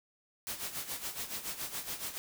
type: noise with tremolo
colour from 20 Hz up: white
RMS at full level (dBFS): -37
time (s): 0.47-2.18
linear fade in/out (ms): 0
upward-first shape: sine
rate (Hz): 7.1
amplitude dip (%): 70
effects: none